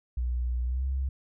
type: tone with pitch glide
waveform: sine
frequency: 61 to 66.52 Hz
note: B1 to C2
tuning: -21 to +29 cents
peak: -26 dBFS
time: 0.17-1.09 s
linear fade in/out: 5 ms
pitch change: +150 cents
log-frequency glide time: 0.65-0.86 s
effects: none